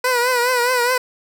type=tone with vibrato; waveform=15% pulse; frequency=493.9 Hz; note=B4; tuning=in tune; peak=-9 dBFS; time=0.04-0.98 s; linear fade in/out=5 ms; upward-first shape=triangle; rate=4.8 Hz; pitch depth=80 cents each way; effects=none